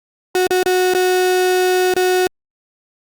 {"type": "tone with dropouts", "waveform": "35% pulse", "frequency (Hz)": 367, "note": "F#4", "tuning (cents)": -14, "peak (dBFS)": -11, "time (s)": [0.35, 2.27], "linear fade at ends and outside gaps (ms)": 1, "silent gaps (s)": [[0.469, 0.507], [0.63, 0.66], [0.937, 0.948], [1.939, 1.964]], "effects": ["Opus 48 kbps"]}